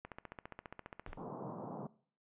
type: click train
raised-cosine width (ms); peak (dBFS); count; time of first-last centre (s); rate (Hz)
0.5; -30; 17; 0.05-1.131; 14.8
type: noise with exponential decay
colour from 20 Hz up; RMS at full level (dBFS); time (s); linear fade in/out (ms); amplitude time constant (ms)
brown; -45; 1.07-1.36; 2; 62
type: band-pass noise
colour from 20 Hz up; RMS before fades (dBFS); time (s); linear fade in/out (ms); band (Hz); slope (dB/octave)
pink; -45; 1.17-1.87; 5; 130 to 1100; 48
effects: noise-tail reverb RT60 0.5 s tail -20 dB re dry + resampled to 8000 Hz